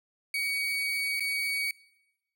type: tone with dropouts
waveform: 35% pulse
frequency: 2252 Hz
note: C#7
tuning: 27 cents sharp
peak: -26 dBFS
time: 0.34-1.71 s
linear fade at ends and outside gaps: 2 ms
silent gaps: 1.197-1.205 s
effects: noise-tail reverb RT60 1.0 s tail -24 dB re dry